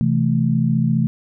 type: chord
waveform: sine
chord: A minor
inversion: first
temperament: equal with one note detuned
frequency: 130.28 / 164.81 / 220 Hz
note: C3 / E3 / A3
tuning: -7 / 0 / 0 cents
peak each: -19 dBFS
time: 0.01-1.07 s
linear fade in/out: 0 ms
effects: none